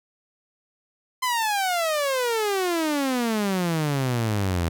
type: exponential sweep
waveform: sawtooth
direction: down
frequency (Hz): 1035 to 81.4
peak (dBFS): -18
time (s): 1.22-4.69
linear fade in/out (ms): 10
effects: none